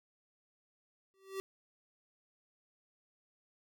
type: tone with exponential growth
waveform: square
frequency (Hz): 386.3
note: G4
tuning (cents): -25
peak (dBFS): -35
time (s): 1.14-1.4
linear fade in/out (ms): 0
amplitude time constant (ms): 55
effects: none